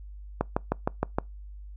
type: click train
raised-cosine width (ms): 1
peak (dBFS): -10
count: 6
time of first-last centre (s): 0.41-1.185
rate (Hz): 6.45
effects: noise-tail reverb RT60 0.2 s tail -25 dB re dry + added 50 Hz sine -40 dBFS peak until 1.76 s